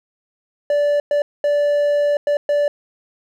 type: tone bursts at uneven times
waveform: triangle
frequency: 582 Hz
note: D5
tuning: 16 cents flat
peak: -12 dBFS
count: 5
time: 0.7-1 / 1.11-1.22 / 1.44-2.17 / 2.27-2.37 / 2.49-2.68 s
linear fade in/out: 2 ms
effects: none